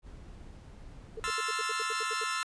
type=noise; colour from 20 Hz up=brown; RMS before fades=-48 dBFS; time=0.02-1.34 s; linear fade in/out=50 ms
type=tone bursts; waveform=sine; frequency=445 Hz; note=A4; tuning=20 cents sharp; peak=-36 dBFS; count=11; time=1.17-2.239 s; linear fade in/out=5 ms; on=29 ms; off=75 ms
type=chord; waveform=sawtooth; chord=F major seventh; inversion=second; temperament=equal; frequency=1046.5 / 1318.5 / 1396.9 / 1760 Hz; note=C6 / E6 / F6 / A6; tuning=0 / 0 / 0 / 0 cents; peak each=-34 / -30 / -35 / -34 dBFS; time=1.24-2.43 s; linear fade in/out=0 ms
effects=resampled to 22050 Hz